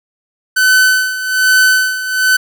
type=tone with tremolo; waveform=45% pulse; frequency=1514 Hz; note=F#6; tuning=39 cents sharp; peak=-6 dBFS; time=0.56-2.37 s; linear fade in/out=10 ms; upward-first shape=sine; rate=1.2 Hz; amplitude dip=75%; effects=none